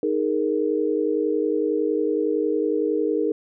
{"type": "chord", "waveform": "sine", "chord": "D# suspended fourth", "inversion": "none", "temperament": "equal", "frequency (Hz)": [311.1, 415.3, 466.2], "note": ["D#4", "G#4", "A#4"], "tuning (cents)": [0, 0, 0], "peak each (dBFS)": -24, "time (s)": [0.03, 3.32], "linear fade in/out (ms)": 2, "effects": []}